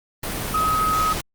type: tone in noise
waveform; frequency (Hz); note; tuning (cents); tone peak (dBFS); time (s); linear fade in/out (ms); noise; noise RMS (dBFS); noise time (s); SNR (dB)
sine; 1268; D#6; +32; -18; 0.54-1.13; 5; pink; -27; 0.23-1.21; +6
effects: Opus 32 kbps